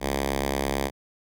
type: tone with notch filter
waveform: 5% pulse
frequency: 69 Hz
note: C#2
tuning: 7 cents flat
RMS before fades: -27 dBFS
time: 0-0.91 s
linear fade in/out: 50 ms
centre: 150 Hz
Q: 2
effects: none